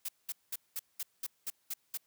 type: noise bursts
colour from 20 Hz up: blue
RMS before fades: -37 dBFS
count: 9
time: 0.05-1.974 s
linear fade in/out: 5 ms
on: 36 ms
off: 200 ms
effects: white hiss -74 dBFS RMS until 2.06 s + high-pass 60 Hz 12 dB/octave